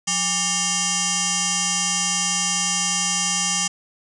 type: tone with frequency modulation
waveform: sine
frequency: 179.7 Hz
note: F3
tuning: 50 cents sharp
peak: -19 dBFS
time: 0.07-3.68 s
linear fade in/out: 10 ms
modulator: 992 Hz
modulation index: 7.8
effects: none